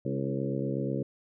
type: harmonic tone with a mistuned harmonic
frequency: 68.1 Hz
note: C#2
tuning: 30 cents flat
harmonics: 2 / 3 / 4 / 5 / 6 / 7 / 8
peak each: -33 / -35 / -36 / -37 / -38 / -38 / -39 dBFS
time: 0.05-1.03 s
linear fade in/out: 5 ms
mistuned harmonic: 5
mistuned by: -29 cents
effects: none